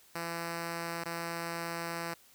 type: tone with dropouts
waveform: 5% pulse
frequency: 168.5 Hz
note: E3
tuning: 38 cents sharp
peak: -24 dBFS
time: 0.15-2.14 s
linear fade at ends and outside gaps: 5 ms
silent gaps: 1.039-1.056 s
effects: white hiss -61 dBFS RMS until 2.34 s